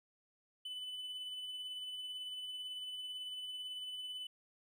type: tone with tremolo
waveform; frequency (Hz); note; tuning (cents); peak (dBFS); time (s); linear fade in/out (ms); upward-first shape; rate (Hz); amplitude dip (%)
triangle; 3002; F#7; +24; -39; 0.65-4.27; 5; sine; 18; 30
effects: none